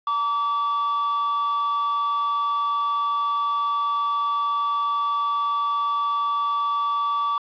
triangle tone pair together, 914 / 1151.6 Hz, A#5 / D6, -34 / -34 cents, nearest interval major third, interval 400 cents, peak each -30 / -19 dBFS, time 0.07-7.38 s, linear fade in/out 2 ms, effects resampled to 11025 Hz + 8-bit

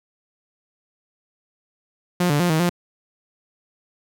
sawtooth tone with pitch steps, 177.7 / 145.8 / 176.2 / 158.2 / 175.5 Hz, F3 / D3 / F3 / D#3 / F3, +30 / -12 / +16 / +29 / +9 cents, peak -13 dBFS, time 2.2-2.695 s, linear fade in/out 5 ms, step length 99 ms, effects none

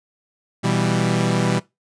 sawtooth chord, E minor, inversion second, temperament equal, 123.47 / 164.81 / 196 Hz, B2 / E3 / G3, 0 / 0 / 0 cents, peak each -18 dBFS, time 0.63-1.6 s, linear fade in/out 20 ms, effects noise-tail reverb RT60 0.2 s tail -20 dB re dry + resampled to 22050 Hz

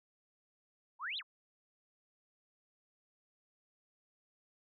sine exponential two-way sweep, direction up then down, 880 to 4150 to 919 Hz, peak -37 dBFS, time 0.99-1.23 s, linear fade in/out 50 ms, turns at 1.18 s, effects none

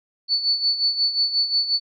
sine tone with tremolo, 4470 Hz, C#8, 14 cents sharp, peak -15 dBFS, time 0.28-1.8 s, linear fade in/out 50 ms, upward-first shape sine, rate 5.6 Hz, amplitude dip 70%, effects MP3 32 kbps

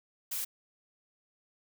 blue noise, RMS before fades -35 dBFS, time 0.31-0.45 s, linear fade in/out 10 ms, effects none

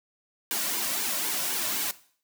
white noise with flanger, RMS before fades -29 dBFS, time 0.51-1.91 s, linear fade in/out 0 ms, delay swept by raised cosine 1.5 to 2.48 ms, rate 3.9 Hz, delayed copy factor -0.6, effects noise-tail reverb RT60 0.5 s tail -17 dB re dry + high-pass 200 Hz 12 dB/octave

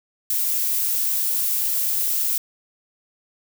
violet noise, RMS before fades -22 dBFS, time 0.3-2.38 s, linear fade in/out 2 ms, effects none

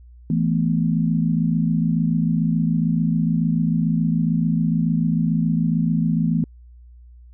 sine chord, E suspended fourth, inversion none, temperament equal, 164.81 / 220 / 246.9 Hz, E3 / A3 / B3, 0 / 0 / 0 cents, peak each -19 / -22 / -24 dBFS, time 0.3-6.44 s, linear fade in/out 2 ms, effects added 60 Hz sine -42 dBFS peak until 7.33 s

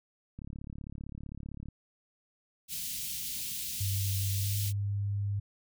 click train, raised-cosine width 5 ms, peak -30 dBFS, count 47, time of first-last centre 0.39-1.686 s, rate 35.5 Hz
white band-stop noise, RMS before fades -37 dBFS, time 2.68-4.73 s, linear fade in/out 50 ms, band 220 to 2700 Hz, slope 24 dB/octave
sine tone with pitch glide, 98 to 100.93 Hz, G2 to G#2, 0 to -49 cents, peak -29 dBFS, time 3.8-5.4 s, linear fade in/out 10 ms, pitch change +51 cents, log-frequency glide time 4.37-4.53 s
effects none

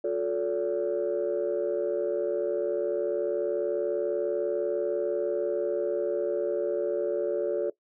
sine tone cluster, 357.8 / 438 / 572 Hz, F4 / A4 / D5, +42 / -8 / -46 cents, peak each -29 / -28 / -28 dBFS, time 0.04-7.7 s, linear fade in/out 5 ms, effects noise-tail reverb RT60 0.1 s tail -18 dB re dry + tanh soft clip ceiling -19 dBFS

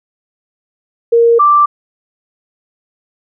sine tone pair in turn, 466.2 / 1174.8 Hz, A#4 / D6, 0 / 0 cents, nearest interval octave + major third, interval 1600 cents, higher second, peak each -5 dBFS, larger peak neither, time 1.12-1.39 / 1.39-1.66 s, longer neither, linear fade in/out 10 ms, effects none

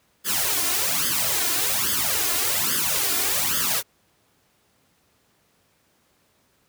white noise with flanger, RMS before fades -23 dBFS, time 0.24-3.83 s, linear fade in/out 50 ms, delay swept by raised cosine 0.61 to 2.91 ms, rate 1.2 Hz, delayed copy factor +0.9, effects pink hiss -64 dBFS RMS until 6.68 s + high-pass 80 Hz 12 dB/octave

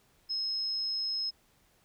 sine tone, 5160 Hz, E8, 38 cents flat, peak -30 dBFS, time 0.29-1.31 s, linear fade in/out 20 ms, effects pink hiss -67 dBFS RMS until 1.84 s

